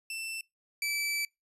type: tone pair in turn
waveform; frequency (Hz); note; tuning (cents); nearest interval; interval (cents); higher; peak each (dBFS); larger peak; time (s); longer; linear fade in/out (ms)
sawtooth; 2670 / 2314; E7 / D7; +22 / -26; major second; 248; first; -32 / -26; second; 0.1-0.41 / 0.82-1.25; second; 2
effects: noise-tail reverb RT60 0.2 s tail -26 dB re dry + resampled to 32000 Hz